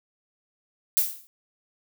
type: noise with exponential decay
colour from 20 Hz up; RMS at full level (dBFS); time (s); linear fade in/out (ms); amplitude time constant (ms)
violet; -18; 0.97-1.27; 0; 65
effects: none